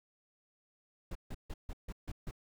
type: noise bursts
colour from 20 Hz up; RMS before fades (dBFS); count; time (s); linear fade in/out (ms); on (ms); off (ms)
brown; -40; 7; 1.11-2.311; 5; 43; 150
effects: none